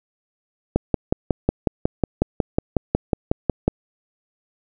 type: click train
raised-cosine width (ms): 2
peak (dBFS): -3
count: 17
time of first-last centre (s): 0.76-3.68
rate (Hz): 5.48
effects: none